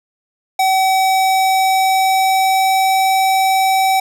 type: tone with pitch glide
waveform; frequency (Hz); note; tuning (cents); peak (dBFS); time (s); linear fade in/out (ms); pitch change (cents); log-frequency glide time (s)
square; 761 to 765.9; F#5 to G5; +48 to -40; -12; 0.59-4; 5; +12; 0.8-3.11
effects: none